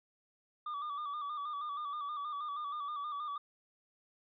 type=tone with vibrato; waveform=triangle; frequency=1176 Hz; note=D6; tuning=2 cents sharp; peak=-35 dBFS; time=0.66-3.38 s; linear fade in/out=5 ms; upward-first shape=square; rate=6.3 Hz; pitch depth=50 cents each way; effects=resampled to 11025 Hz

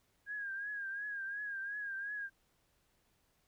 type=tone with vibrato; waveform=sine; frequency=1628 Hz; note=G#6; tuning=35 cents flat; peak=-38 dBFS; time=0.26-2.3 s; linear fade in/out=50 ms; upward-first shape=triangle; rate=2.8 Hz; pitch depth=78 cents each way; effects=pink hiss -75 dBFS RMS until 3.47 s

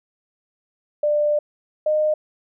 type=tone pair in turn; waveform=sine; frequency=594 / 612.5 Hz; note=D5 / D#5; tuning=+20 / -27 cents; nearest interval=minor second; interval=53 cents; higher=second; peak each=-16 dBFS; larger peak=neither; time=1.03-1.39 / 1.86-2.14 s; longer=first; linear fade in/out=5 ms; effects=none

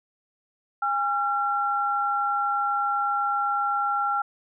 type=tone pair together; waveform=sine; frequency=813.7 / 1366 Hz; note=G#5 / F6; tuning=-36 / -39 cents; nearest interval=major sixth; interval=897 cents; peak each=-26 / -24 dBFS; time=0.82-4.22 s; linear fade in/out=5 ms; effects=none

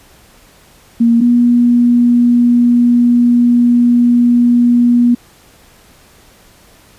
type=tone pair in turn; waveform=sine; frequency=233.1 / 240.8 Hz; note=A#3 / B3; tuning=0 / -44 cents; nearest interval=minor second; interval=56 cents; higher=second; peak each=-6 dBFS; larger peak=neither; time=1-1.21 / 1.21-5.15 s; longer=second; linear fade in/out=10 ms; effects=pink hiss -45 dBFS RMS until 6.98 s + resampled to 32000 Hz

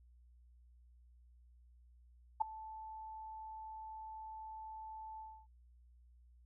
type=tone with ADSR envelope; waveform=sine; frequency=876 Hz; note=A5; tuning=8 cents flat; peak=-26 dBFS; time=2.4-5.47 s; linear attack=15 ms; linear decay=7 ms; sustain=-20 dB; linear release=280 ms; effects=added 60 Hz sine -61 dBFS peak until 6.45 s

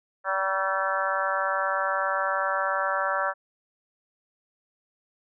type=harmonic tone with a mistuned harmonic; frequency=192.5 Hz; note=G3; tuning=31 cents flat; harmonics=3 / 4 / 5 / 6 / 7 / 8 / 9; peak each=-30 / -33 / -32 / -32 / -29 / -32 / -33 dBFS; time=0.24-3.34 s; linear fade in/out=50 ms; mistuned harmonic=6; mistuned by=-35 cents; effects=none

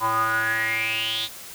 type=tone with band-pass filter sweep; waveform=square; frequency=111.7 Hz; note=A2; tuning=27 cents sharp; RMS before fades=-24 dBFS; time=0-1.29 s; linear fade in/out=50 ms; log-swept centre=1000 to 3800 Hz; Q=9; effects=white hiss -40 dBFS RMS until 1.54 s

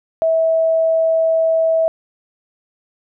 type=tone; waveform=sine; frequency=650 Hz; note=E5; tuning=24 cents flat; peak=-12 dBFS; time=0.22-1.88 s; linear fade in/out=0 ms; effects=none

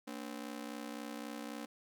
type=ring-modulated tone; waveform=sawtooth; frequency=259.7 Hz; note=C4; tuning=13 cents flat; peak=-35 dBFS; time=0.07-1.66 s; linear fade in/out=10 ms; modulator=31.9 Hz; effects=none

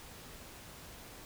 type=silence; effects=pink hiss -51 dBFS RMS until 1.25 s

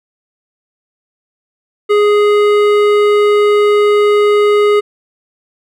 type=tone with hard clipping; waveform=sine; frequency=415.3 Hz; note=G#4; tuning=in tune; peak=-9 dBFS; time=1.89-4.81 s; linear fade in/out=20 ms; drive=13 dB; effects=none

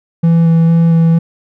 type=tone with vibrato; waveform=triangle; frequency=165.7 Hz; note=E3; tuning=9 cents sharp; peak=-4 dBFS; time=0.23-1.19 s; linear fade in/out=10 ms; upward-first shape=square; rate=2.2 Hz; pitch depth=9 cents each way; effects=none

